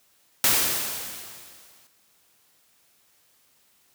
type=noise with exponential decay; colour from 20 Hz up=white; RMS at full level=-18 dBFS; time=0.44-1.87 s; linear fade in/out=1 ms; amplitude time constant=310 ms; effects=white hiss -63 dBFS RMS until 3.94 s + high-pass 60 Hz 12 dB/octave